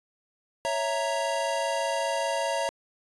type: chord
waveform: square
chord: A# diminished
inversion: first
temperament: equal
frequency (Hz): 554.4 / 659.3 / 932.3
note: C#5 / E5 / A#5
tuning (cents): 0 / 0 / 0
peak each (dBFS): -31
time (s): 0.65-2.69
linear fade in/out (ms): 0
effects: resampled to 24000 Hz